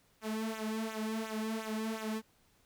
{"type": "tone with flanger", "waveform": "sawtooth", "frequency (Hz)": 219.8, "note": "A3", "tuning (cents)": -2, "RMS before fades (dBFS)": -37, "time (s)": [0.21, 2.22], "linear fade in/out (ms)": 50, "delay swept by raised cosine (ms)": [0.2, 3.2], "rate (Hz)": 2.8, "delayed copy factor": -0.85, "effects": ["pink hiss -69 dBFS RMS until 2.65 s"]}